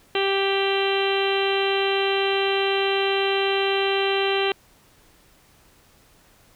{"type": "harmonic tone with a mistuned harmonic", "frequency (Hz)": 392, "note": "G4", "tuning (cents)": 0, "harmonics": [1, 2, 3, 4, 5, 6, 7, 8, 9, 10], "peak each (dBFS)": [-22, -28, -32, -33, -33, -33, -29, -29, -41, -35], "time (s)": [0.15, 4.52], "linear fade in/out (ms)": 2, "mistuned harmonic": 10, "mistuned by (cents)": 19, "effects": ["pink hiss -56 dBFS RMS until 6.55 s"]}